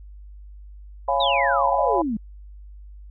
sine chord, C# dominant seventh, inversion none, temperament just, 554.4 / 693 / 831.5 / 997.9 Hz, C#5 / E#5 / G#5 / B5, 0 / -14 / +2 / +18 cents, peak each -24 dBFS, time 1.08-2.02 s, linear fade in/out 5 ms
sine exponential sweep, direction down, 3951 to 202.4 Hz, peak -22 dBFS, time 1.2-2.17 s, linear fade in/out 5 ms
effects added 50 Hz sine -39 dBFS peak until 3.1 s

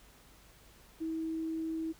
sine tone, 322.3 Hz, E4, 39 cents flat, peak -33 dBFS, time 1-1.93 s, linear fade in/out 20 ms, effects added 50 Hz sine -63 dBFS peak until 1.99 s + pink hiss -60 dBFS RMS until 1.99 s

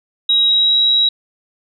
sine tone with pitch glide, 3825 to 3858 Hz, A#7 to B7, +44 to -41 cents, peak -10 dBFS, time 0.29-1.09 s, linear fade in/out 5 ms, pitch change +15 cents, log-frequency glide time 0.47-0.77 s, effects none

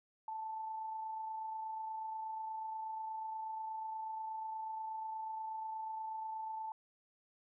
sine tone with amplitude modulation, 880 Hz, A5, in tune, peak -38 dBFS, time 0.28-6.72 s, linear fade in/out 2 ms, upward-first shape sine, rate 28.3 Hz, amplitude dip 30%, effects none

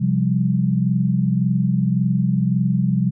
sine chord, C suspended fourth, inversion none, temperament just, 130.81 / 174.42 / 196.22 Hz, C3 / F3 / G3, 0 / -2 / +2 cents, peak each -20 dBFS, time 0-3.11 s, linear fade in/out 20 ms, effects none

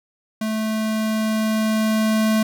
square tone with level ramp, 218.2 Hz, A3, 14 cents flat, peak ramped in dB -22 to -16 dBFS, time 0.41-2.43 s, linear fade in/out 5 ms, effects none

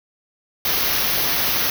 white band-stop noise, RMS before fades -20 dBFS, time 0.65-1.7 s, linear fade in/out 2 ms, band 6200 to 11000 Hz, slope 96 dB/octave, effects none

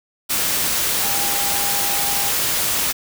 sine tone in noise, 804 Hz, G5, 44 cents sharp, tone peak -28 dBFS, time 1.02-2.31 s, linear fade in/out 20 ms, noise white, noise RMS -20 dBFS, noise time 0.29-2.93 s, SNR -11 dB, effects none

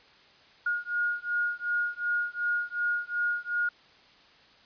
sine beating tone pair, 1431 / 1433.7 Hz, F6 / F6, +42 / +45 cents, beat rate 2.7 Hz, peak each -30 dBFS, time 0.66-3.69 s, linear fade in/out 5 ms, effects white hiss -57 dBFS RMS until 4.65 s + resampled to 11025 Hz

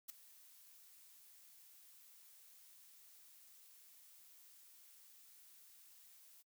blue noise with ADSR envelope, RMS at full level -44 dBFS, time 0.08-6.43 s, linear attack 19 ms, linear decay 3 ms, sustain -19 dB, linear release 25 ms, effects noise-tail reverb RT60 0.1 s tail -24 dB re dry

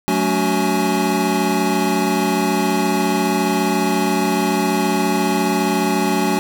square tone cluster, 184.6 / 219.1 / 285.5 / 374.5 / 837 Hz, F#3 / A3 / D4 / F#4 / G#5, -4 / -7 / -49 / +21 / +13 cents, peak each -23 dBFS, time 0.08-6.39 s, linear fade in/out 0 ms, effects none

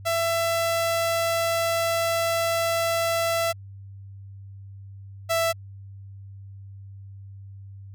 sawtooth tone pair in turn, 668 / 663 Hz, E5 / E5, +23 / +10 cents, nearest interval unison, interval 13 cents, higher first, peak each -18 / -17 dBFS, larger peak second, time 0.05-3.53 / 5.29-5.53 s, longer first, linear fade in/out 20 ms, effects added 98 Hz sine -39 dBFS peak until 7.94 s

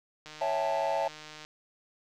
click train, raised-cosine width 0.2 ms, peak -28 dBFS, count 183, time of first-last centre 0.26-1.45 s, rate 153 Hz
triangle chord, A dominant seventh, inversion first, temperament equal with one note detuned, 554.4 / 659.3 / 797.2 / 880 Hz, C#5 / E5 / G5 / A5, 0 / 0 / +29 / 0 cents, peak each -31 / -29 / -33 / -30 dBFS, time 0.41-1.08 s, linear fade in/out 5 ms
effects none

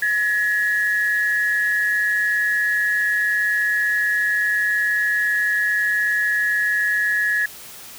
sine tone pair together, 1688 / 1887.2 Hz, G#6 / A#6, +28 / +21 cents, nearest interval major second, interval 193 cents, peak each -18 / -23 dBFS, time 0.02-7.46 s, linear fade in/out 5 ms, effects white hiss -39 dBFS RMS until 7.98 s

